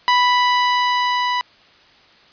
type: tone with level ramp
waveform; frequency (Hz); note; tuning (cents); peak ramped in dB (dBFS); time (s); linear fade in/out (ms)
sawtooth; 987.8; B5; 0; -8 to -14; 0.08-1.41; 0
effects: white hiss -50 dBFS RMS until 2.32 s + resampled to 11025 Hz